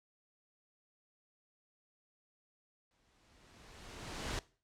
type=noise with exponential growth; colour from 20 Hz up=pink; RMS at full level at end=-37 dBFS; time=2.91-4.39 s; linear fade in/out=1 ms; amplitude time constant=320 ms; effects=noise-tail reverb RT60 0.4 s tail -20 dB re dry + low-pass 7000 Hz 12 dB/octave